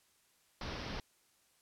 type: low-pass noise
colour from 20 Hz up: pink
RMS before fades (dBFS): -42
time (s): 0.61-1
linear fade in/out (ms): 2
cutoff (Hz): 5700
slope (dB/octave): 96
effects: white hiss -71 dBFS RMS until 1.61 s + low-pass 12000 Hz 12 dB/octave